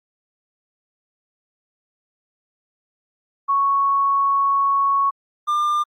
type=tone pair in turn; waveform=sine / triangle; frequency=1108.7 / 1198 Hz; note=C#6 / D6; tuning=0 / +34 cents; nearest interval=minor second; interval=134 cents; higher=second; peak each=-15 dBFS; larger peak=neither; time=3.48-5.11 / 5.47-5.84 s; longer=first; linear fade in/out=20 ms; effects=Opus 32 kbps

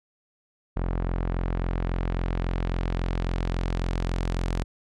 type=tone with low-pass filter sweep; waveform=sawtooth; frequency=43.65 Hz; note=F1; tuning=in tune; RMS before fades=-27 dBFS; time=0.76-4.64 s; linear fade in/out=10 ms; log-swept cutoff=1400 to 7800 Hz; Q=0.76; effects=none

